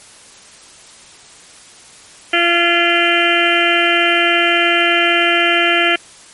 harmonic tone with a mistuned harmonic, 343.3 Hz, F4, 30 cents flat, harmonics 1 / 2 / 4 / 5 / 6 / 7 / 8 / 9, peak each -19 / -19 / -19 / -19 / -19 / -19 / -19 / -19 dBFS, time 2.33-5.96 s, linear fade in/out 5 ms, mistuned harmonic 8, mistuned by +19 cents, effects white hiss -41 dBFS RMS until 6.33 s + MP3 48 kbps

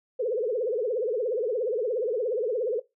sine tone with vibrato, 466.2 Hz, A#4, in tune, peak -24 dBFS, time 0.19-2.8 s, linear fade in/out 10 ms, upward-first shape triangle, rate 17 Hz, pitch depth 240 cents each way, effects noise-tail reverb RT60 0.2 s tail -18 dB re dry

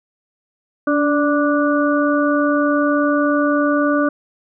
harmonic tone with a mistuned harmonic, 293.7 Hz, D4, in tune, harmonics 1 / 2 / 4 / 5, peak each -16 / -19 / -22 / -23 dBFS, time 0.87-4.09 s, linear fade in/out 5 ms, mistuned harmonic 1, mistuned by -26 cents, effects none

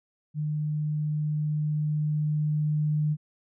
sine tone with level ramp, 151.3 Hz, D#3, 48 cents flat, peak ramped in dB -26 to -22 dBFS, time 0.34-3.17 s, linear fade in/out 50 ms, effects none

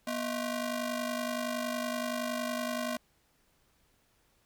sawtooth ring-modulated tone, 434.7 Hz, A4, 21 cents flat, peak -25 dBFS, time 0.07-2.97 s, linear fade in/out 5 ms, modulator 192 Hz, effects pink hiss -70 dBFS RMS until 4.45 s

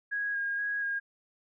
sine tone with vibrato, 1639 Hz, G#6, 23 cents flat, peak -29 dBFS, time 0.11-1 s, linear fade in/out 20 ms, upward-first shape square, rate 2.1 Hz, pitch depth 15 cents each way, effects none

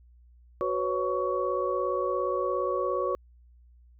sine tone cluster, 371.2 / 498.8 / 556 / 1122 Hz, F#4 / B4 / C#5 / C#6, +6 / +17 / +5 / +21 cents, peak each -31 dBFS, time 0.61-3.15 s, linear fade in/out 0 ms, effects added 60 Hz sine -53 dBFS peak until 3.99 s

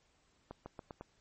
accelerating click train, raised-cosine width 1 ms, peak -30 dBFS, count 5, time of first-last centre 0.51-1.01 s, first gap 150 ms, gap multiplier 0.88, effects pink hiss -72 dBFS RMS until 1.2 s + MP3 32 kbps

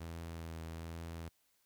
sawtooth tone with vibrato, 82.41 Hz, E2, in tune, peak -39 dBFS, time 0-1.29 s, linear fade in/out 10 ms, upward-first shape triangle, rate 1.2 Hz, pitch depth 23 cents each way, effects white hiss -75 dBFS RMS until 1.65 s

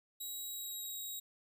5% pulse tone with pitch glide, 3852 to 3812 Hz, B7 to A#7, -44 to +38 cents, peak -34 dBFS, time 0.2-1.2 s, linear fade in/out 10 ms, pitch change -18 cents, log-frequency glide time 0.36-0.98 s, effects none

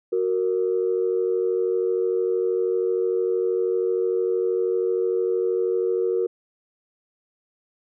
sine tone pair together, 370 / 463 Hz, F#4 / A#4, 0 / -12 cents, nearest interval major third, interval 388 cents, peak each -22 dBFS, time 0.12-6.27 s, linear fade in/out 10 ms, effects tanh soft clip ceiling -12 dBFS

